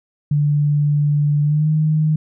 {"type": "tone with pitch glide", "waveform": "sine", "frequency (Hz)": [146.83, 154.84], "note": ["D3", "D#3"], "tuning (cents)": [0, -8], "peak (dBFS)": -13, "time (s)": [0.31, 2.16], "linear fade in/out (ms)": 5, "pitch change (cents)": 92, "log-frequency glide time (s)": [1.43, 1.69], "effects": []}